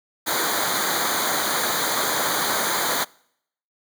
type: noise with comb filter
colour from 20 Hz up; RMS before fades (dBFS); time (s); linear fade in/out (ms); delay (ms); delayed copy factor
pink; -23; 0.26-3.05; 20; 0.37; -0.9
effects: noise-tail reverb RT60 0.7 s tail -25 dB re dry + high-pass 150 Hz 12 dB/octave